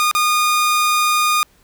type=tone with dropouts; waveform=sawtooth; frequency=1223 Hz; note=D#6; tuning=30 cents flat; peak=-10 dBFS; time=0-1.43 s; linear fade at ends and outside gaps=0 ms; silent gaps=0.113-0.15 s; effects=pink hiss -55 dBFS RMS until 1.63 s